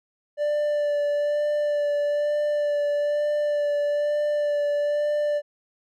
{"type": "tone with vibrato", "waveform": "triangle", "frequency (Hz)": 587.3, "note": "D5", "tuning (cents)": 0, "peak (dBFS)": -19, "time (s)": [0.37, 5.42], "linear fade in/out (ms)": 50, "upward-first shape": "sine", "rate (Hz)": 1.1, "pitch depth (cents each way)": 16, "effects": []}